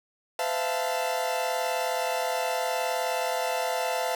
40% pulse chord, F major seventh, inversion second, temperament equal with one note detuned, 509.8 / 659.3 / 698.5 / 880 Hz, C5 / E5 / F5 / A5, -45 / 0 / 0 / 0 cents, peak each -31 dBFS, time 0.39-4.15 s, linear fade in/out 2 ms, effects none

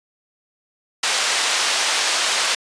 white band-pass noise, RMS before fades -20 dBFS, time 1.03-2.55 s, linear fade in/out 5 ms, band 620 to 5700 Hz, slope 12 dB/octave, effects resampled to 22050 Hz

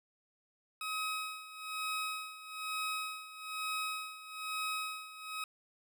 20% pulse tone with tremolo, 1270 Hz, D#6, 35 cents sharp, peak -29 dBFS, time 0.81-5.44 s, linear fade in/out 2 ms, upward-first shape sine, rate 1.1 Hz, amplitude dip 80%, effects none

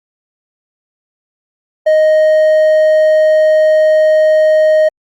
sine tone with hard clipping, 622.3 Hz, D#5, in tune, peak -7 dBFS, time 1.86-4.89 s, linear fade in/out 10 ms, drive 3 dB, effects Opus 48 kbps

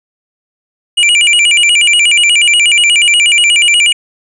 square tone with vibrato, 2611 Hz, E7, 17 cents flat, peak -6 dBFS, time 0.97-3.93 s, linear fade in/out 10 ms, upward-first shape square, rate 8.3 Hz, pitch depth 180 cents each way, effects resampled to 22050 Hz

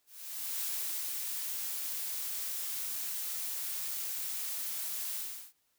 blue noise with ADSR envelope, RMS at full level -35 dBFS, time 0.06-5.53 s, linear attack 550 ms, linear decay 520 ms, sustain -2 dB, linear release 370 ms, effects white hiss -75 dBFS RMS until 5.78 s

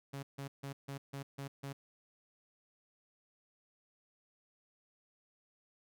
sawtooth tone bursts, 138.59 Hz, C#3, in tune, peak -37 dBFS, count 7, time 0.13-1.73 s, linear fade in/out 10 ms, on 100 ms, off 150 ms, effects none

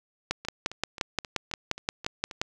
two click trains, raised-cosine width 0.2 ms, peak -9 / -22 dBFS, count 13 / 8, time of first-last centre 0.31-2.415 / 0.45-2.312 s, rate 5.7 / 3.76 Hz, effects none

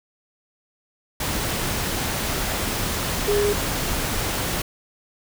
sine tone in noise, 410.7 Hz, G#4, 19 cents flat, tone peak -18 dBFS, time 3.28-3.53 s, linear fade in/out 5 ms, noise pink, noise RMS -25 dBFS, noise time 1.2-4.62 s, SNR +4 dB, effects none

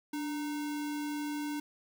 sine tone with sample-and-hold, 293.7 Hz, D4, in tune, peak -33 dBFS, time 0.13-1.6 s, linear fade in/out 5 ms, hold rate 1225 Hz, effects none

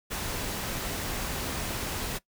pink noise, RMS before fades -33 dBFS, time 0.1-2.19 s, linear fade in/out 20 ms, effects noise-tail reverb RT60 0.1 s tail -19 dB re dry

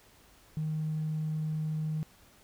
triangle tone with tanh clipping, 155.56 Hz, D#3, in tune, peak -29 dBFS, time 0.57-2.03 s, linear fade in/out 0 ms, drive 1 dB, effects pink hiss -60 dBFS RMS until 2.43 s

